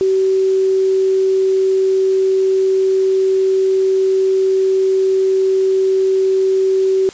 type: tone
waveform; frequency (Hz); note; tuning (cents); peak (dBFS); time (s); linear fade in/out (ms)
sine; 381.7; G4; -46; -11; 0.01-7.09; 0
effects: white hiss -37 dBFS RMS until 7.13 s + resampled to 16000 Hz